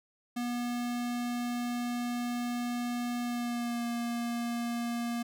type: tone with pitch glide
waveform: square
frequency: 241.8 to 236.4 Hz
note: B3 to A#3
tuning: -36 to +24 cents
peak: -32 dBFS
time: 0.36-5.23 s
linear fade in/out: 10 ms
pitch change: -40 cents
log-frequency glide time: 3.21-3.85 s
effects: none